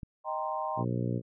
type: click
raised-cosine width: 5 ms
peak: -28 dBFS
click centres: 0.032 s
type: chord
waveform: sine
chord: C minor seventh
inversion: first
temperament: equal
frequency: 622.3 / 784 / 932.3 / 1046.5 Hz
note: Eb5 / G5 / Bb5 / C6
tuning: 0 / 0 / 0 / 0 cents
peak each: -36 dBFS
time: 0.24-0.85 s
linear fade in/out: 50 ms
type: harmonic tone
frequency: 59.9 Hz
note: A#1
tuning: 48 cents sharp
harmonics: 2 / 3 / 4 / 5 / 6 / 7 / 8 / 9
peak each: -31 / -35 / -37 / -39 / -41 / -42 / -43 / -44 dBFS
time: 0.76-1.22 s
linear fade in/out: 50 ms
effects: none